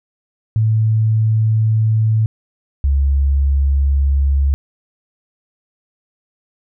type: tone pair in turn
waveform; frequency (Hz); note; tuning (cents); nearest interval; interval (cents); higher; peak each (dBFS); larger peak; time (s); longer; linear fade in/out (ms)
sine; 110 / 69.3; A2 / C#2; 0 / 0; minor sixth; 800; first; -11; neither; 0.56-2.26 / 2.84-4.54; neither; 0
effects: none